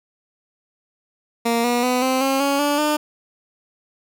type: tone with pitch steps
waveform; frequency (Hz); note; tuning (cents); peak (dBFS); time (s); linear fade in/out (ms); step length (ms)
15% pulse; 233.1 / 241.7 / 250.7 / 260 / 269.6 / 279.6 / 290 / 300.7; A#3 / B3 / B3 / C4 / C#4 / C#4 / D4 / D4; 0 / -37 / +26 / -11 / -48 / +15 / -22 / +41; -11; 1.45-2.97; 10; 190
effects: none